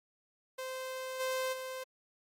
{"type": "tone with level steps", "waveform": "sawtooth", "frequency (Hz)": 519, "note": "C5", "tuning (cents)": -14, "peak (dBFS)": [-34, -28, -35], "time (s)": [0.58, 1.84], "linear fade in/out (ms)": 10, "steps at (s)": [1.19, 1.52], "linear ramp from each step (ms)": 20, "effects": ["MP3 64 kbps"]}